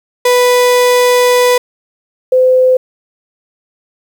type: tone pair in turn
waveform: 35% pulse / sine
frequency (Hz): 493.9 / 511.9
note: B4 / C5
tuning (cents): 0 / -38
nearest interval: minor second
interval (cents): 62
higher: second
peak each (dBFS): -5 / -5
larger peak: neither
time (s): 0.25-1.58 / 2.32-2.77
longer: first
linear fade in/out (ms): 5
effects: 7-bit